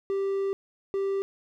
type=tone pair in turn; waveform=triangle; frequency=392 / 392 Hz; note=G4 / G4; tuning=0 / 0 cents; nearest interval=unison; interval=0 cents; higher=neither; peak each=-23 dBFS; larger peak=neither; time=0.1-0.53 / 0.94-1.22 s; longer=first; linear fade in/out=0 ms; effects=none